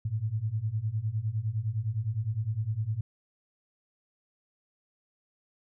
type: beating tone pair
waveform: sine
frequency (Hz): 103.83 / 113.63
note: G#2 / A#2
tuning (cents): 0 / -44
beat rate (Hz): 9.8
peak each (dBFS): -32 / -30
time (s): 0.05-3.01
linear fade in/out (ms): 5
effects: none